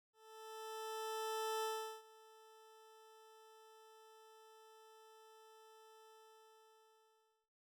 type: tone with ADSR envelope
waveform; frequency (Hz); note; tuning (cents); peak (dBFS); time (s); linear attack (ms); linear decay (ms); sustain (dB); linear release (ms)
20% pulse; 440; A4; 0; -33; 0.13-7.5; 1500; 390; -23; 1400
effects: none